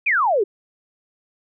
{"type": "exponential sweep", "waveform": "sine", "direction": "down", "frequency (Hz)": [2553, 370], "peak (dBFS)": -15, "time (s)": [0.06, 0.44], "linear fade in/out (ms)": 10, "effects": []}